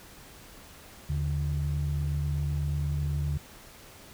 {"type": "tone pair together", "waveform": "sine", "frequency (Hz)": [76.6, 144.6], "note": ["D#2", "D3"], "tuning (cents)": [-27, -27], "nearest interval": "major seventh", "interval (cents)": 1100, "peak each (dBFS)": -28, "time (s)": [1.09, 3.38], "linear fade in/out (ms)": 10, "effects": ["tanh soft clip ceiling -21 dBFS", "pink hiss -50 dBFS RMS until 4.13 s"]}